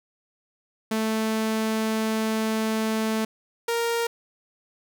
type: tone pair in turn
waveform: sawtooth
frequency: 220 / 466.2 Hz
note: A3 / A#4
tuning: 0 / 0 cents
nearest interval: octave + minor second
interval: 1300 cents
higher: second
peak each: -19 dBFS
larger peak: neither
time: 0.91-3.25 / 3.68-4.07 s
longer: first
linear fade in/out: 5 ms
effects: none